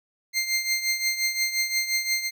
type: tone with tremolo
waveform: 20% pulse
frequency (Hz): 2100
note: C7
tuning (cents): +6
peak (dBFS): -15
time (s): 0.33-2.31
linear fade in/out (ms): 50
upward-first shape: triangle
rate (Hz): 5.7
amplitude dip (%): 75
effects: none